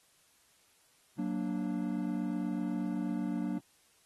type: chord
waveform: triangle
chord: Gb augmented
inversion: none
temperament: equal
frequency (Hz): 185 / 233.1 / 293.7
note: Gb3 / Bb3 / D4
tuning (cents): 0 / 0 / 0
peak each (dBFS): -34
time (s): 1.18-3.59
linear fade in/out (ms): 10
effects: white hiss -67 dBFS RMS until 4.05 s + AAC 32 kbps